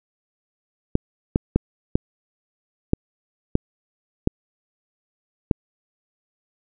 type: clicks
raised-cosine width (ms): 3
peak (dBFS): -3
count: 8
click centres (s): 0.954 / 1.359 / 1.56 / 1.955 / 2.934 / 3.554 / 4.274 / 5.512
effects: none